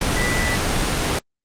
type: tone in noise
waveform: sine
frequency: 1975.5 Hz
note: B6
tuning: in tune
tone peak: -22 dBFS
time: 0.16-0.56 s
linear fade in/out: 5 ms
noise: pink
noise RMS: -20 dBFS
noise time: 0.01-1.19 s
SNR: -5 dB
effects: low-pass 9000 Hz 12 dB/octave + Opus 32 kbps